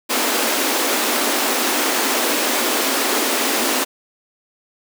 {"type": "high-pass noise", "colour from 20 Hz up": "pink", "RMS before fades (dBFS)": -19, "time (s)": [0.09, 3.85], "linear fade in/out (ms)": 20, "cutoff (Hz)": 230, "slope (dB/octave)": 96, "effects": []}